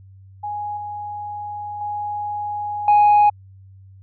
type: tone with level steps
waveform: sine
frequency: 830.6 Hz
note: G#5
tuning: in tune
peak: -24 / -27 / -23 / -8 dBFS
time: 0.43-3.3 s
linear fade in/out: 10 ms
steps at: 0.77 / 1.81 / 2.88 s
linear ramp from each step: 2 ms
effects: tanh soft clip ceiling -8 dBFS + added 96 Hz sine -42 dBFS peak until 4.02 s